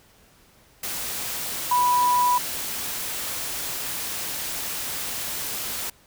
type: tone in noise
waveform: sine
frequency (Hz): 985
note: B5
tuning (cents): -5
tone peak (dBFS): -17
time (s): 1.71-2.38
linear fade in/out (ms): 5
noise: white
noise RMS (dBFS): -30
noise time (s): 0.83-5.9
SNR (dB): +10
effects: pink hiss -56 dBFS RMS until 6.06 s